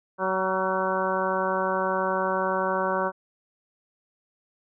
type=harmonic tone with a mistuned harmonic; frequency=188.3 Hz; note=F#3; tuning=31 cents sharp; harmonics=1 / 2 / 3 / 4 / 5 / 6 / 7 / 8; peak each=-34 / -31 / -28 / -34 / -29 / -31 / -34 / -33 dBFS; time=0.18-3.12 s; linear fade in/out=50 ms; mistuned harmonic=7; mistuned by=+44 cents; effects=none